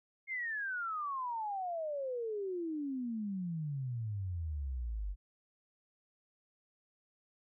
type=exponential sweep; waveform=sine; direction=down; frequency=2156 to 46.25 Hz; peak=-35 dBFS; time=0.27-5.16 s; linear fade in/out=50 ms; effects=none

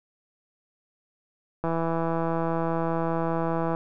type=click train; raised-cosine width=1 ms; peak=-14 dBFS; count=349; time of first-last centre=1.64-3.749 s; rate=165 Hz; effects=none

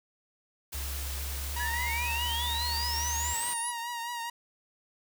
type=noise; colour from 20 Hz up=white; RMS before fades=-39 dBFS; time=0.72-3.54 s; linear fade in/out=10 ms
type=tone with pitch glide; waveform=sine; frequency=68.8 to 73.31 Hz; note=C#2 to D2; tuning=-12 to -3 cents; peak=-34 dBFS; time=0.74-3.34 s; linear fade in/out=10 ms; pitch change=+109 cents; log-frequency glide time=1.35-1.95 s
type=tone with vibrato; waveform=sawtooth; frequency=945 Hz; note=A#5; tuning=23 cents sharp; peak=-30 dBFS; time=1.56-4.3 s; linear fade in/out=5 ms; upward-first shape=triangle; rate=4.8 Hz; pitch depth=50 cents each way
type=exponential sweep; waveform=sine; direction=up; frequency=1661.2 to 10580 Hz; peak=-32 dBFS; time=1.59-3.72 s; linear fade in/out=20 ms
effects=none

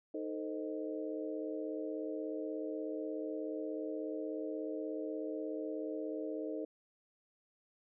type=harmonic tone with a mistuned harmonic; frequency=103.83 Hz; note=G#2; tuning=in tune; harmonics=3 / 4 / 5 / 6; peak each=-40 / -42 / -44 / -46 dBFS; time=0.14-6.65 s; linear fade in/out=5 ms; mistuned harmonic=4; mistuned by=+110 cents; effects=none

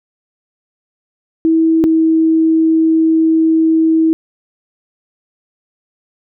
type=tone pair in turn; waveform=sine; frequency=324.1 / 322 Hz; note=E4 / E4; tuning=-29 / -41 cents; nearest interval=unison; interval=12 cents; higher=first; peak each=-8 dBFS; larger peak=neither; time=1.45-1.84 / 1.84-4.13 s; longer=second; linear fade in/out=0 ms; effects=none

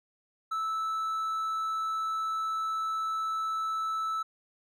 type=tone; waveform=triangle; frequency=1312 Hz; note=E6; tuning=9 cents flat; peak=-27 dBFS; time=0.51-4.23 s; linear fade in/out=10 ms; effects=none

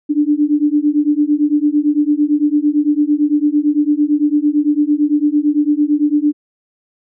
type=beating tone pair; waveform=sine; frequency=291.5 / 300.4 Hz; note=D4 / D4; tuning=-13 / +39 cents; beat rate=8.9 Hz; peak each=-14 dBFS; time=0.09-6.33 s; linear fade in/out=20 ms; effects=none

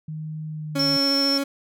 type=tone with pitch glide; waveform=sine; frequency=155.56 to 151.92 Hz; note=D#3 to D#3; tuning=0 to -41 cents; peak=-29 dBFS; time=0.08-0.97 s; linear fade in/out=5 ms; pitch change=-41 cents; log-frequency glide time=0.46-0.79 s
type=tone with vibrato; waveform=30% pulse; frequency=277.2 Hz; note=C#4; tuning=in tune; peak=-20 dBFS; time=0.75-1.44 s; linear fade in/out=10 ms; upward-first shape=square; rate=14 Hz; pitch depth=9 cents each way
type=tone; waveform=sine; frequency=5400 Hz; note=E8; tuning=41 cents sharp; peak=-20 dBFS; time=0.79-1.38 s; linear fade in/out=5 ms
effects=none

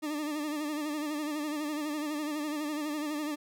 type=tone with vibrato; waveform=40% pulse; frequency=300 Hz; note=D4; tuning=37 cents sharp; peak=-31 dBFS; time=0.02-3.36 s; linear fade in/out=20 ms; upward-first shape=sine; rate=12 Hz; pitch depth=62 cents each way; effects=none

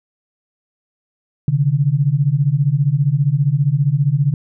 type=beating tone pair; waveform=sine; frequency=133.6 / 148.6 Hz; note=C3 / D3; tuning=+36 / +21 cents; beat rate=15 Hz; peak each=-16 / -15 dBFS; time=1.48-4.34 s; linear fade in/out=2 ms; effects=none

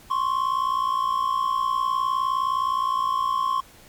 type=tone pair together; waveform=triangle; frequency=1049.2 / 1108.7 Hz; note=C6 / C#6; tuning=+4 / 0 cents; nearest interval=minor second; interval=96 cents; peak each=-21 / -23 dBFS; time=0.1-3.61 s; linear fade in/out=10 ms; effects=pink hiss -50 dBFS RMS until 3.88 s + MP3 96 kbps

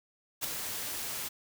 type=noise with ADSR envelope; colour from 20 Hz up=white; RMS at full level=-30 dBFS; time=0.41-1.29 s; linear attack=35 ms; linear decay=4 ms; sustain=-7 dB; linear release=14 ms; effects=none

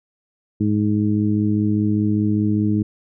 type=harmonic tone; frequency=105 Hz; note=G#2; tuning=19 cents sharp; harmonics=1 / 2 / 3 / 4; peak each=-21 / -19 / -21 / -34 dBFS; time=0.6-2.83 s; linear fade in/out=10 ms; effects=none

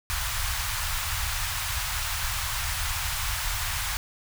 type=band-stop noise; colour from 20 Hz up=pink; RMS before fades=-29 dBFS; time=0.1-3.97 s; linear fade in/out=0 ms; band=100 to 920 Hz; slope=24 dB/octave; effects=none

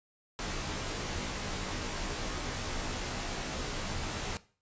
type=noise with comb filter; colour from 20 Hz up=pink; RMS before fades=-36 dBFS; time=0.39-4.37 s; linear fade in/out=0 ms; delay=18 ms; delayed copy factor=-0.75; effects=noise-tail reverb RT60 0.4 s tail -18 dB re dry + resampled to 16000 Hz

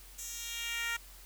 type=tone with high-pass filter sweep; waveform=10% pulse; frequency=466.2 Hz; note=A#4; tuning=in tune; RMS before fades=-38 dBFS; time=0.18-0.97 s; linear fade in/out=10 ms; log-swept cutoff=7100 to 1500 Hz; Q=1.5; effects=added 46 Hz sine -53 dBFS peak until 1.25 s + white hiss -55 dBFS RMS until 1.25 s

